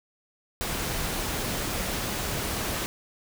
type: noise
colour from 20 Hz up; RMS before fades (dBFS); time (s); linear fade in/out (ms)
pink; -30; 0.61-2.86; 0
effects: none